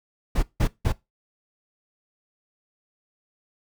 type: noise bursts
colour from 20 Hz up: brown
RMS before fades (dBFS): -20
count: 3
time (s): 0.35-0.924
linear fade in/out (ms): 10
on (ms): 78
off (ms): 170
effects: noise-tail reverb RT60 0.2 s tail -20 dB re dry